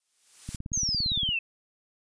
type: noise with exponential growth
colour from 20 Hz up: blue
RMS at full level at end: -36 dBFS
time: 0-0.56 s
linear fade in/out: 2 ms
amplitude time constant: 120 ms
type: click train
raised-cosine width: 5 ms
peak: -23 dBFS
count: 15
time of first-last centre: 0.49-1.29 s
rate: 17.5 Hz
type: exponential sweep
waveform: sine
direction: down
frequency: 6645 to 2600 Hz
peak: -25 dBFS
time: 0.73-1.39 s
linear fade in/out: 5 ms
effects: resampled to 22050 Hz